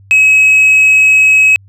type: tone with hard clipping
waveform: triangle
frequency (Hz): 2558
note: D#7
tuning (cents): +47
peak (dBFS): -3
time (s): 0.11-1.56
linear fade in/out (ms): 0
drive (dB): 1
effects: added 98 Hz sine -38 dBFS peak until 1.68 s